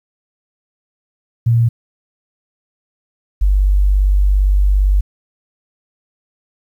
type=tone pair in turn; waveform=sine; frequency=116.6 / 48.77 Hz; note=A#2 / G1; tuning=+1 / -8 cents; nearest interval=octave + minor third; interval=1509 cents; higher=first; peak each=-9 dBFS; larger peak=neither; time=1.46-1.69 / 3.41-5.01 s; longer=second; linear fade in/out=10 ms; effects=8-bit